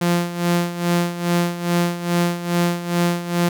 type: tone with tremolo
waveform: sawtooth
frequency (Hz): 173.5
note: F3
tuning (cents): -11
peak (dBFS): -11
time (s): 0.01-3.49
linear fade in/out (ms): 5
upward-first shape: sine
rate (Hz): 2.4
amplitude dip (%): 75
effects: none